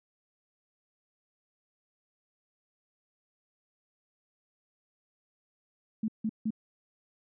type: tone bursts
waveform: sine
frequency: 219.1 Hz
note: A3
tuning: 7 cents flat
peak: -27 dBFS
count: 3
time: 6.03-6.506 s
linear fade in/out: 5 ms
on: 52 ms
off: 160 ms
effects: none